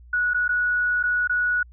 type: tone with dropouts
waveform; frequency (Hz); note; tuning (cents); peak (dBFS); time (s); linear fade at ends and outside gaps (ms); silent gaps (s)
sine; 1465; F#6; -18; -19; 0.13-1.63; 5; 0.336-0.344 / 0.48-0.49 / 1.029-1.036 / 1.275-1.295
effects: added 60 Hz sine -44 dBFS peak until 1.72 s